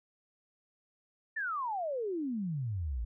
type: exponential sweep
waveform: sine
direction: down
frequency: 1819 to 52.9 Hz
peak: -32 dBFS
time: 1.36-3.05 s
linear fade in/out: 10 ms
effects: none